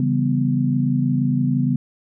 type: chord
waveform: sine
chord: C# half-diminished seventh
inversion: none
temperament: equal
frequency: 138.59 / 164.81 / 196 / 246.9 Hz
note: C#3 / E3 / G3 / B3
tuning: 0 / 0 / 0 / 0 cents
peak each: -20 / -26 / -25 / -20 dBFS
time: 0-1.76 s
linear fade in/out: 2 ms
effects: none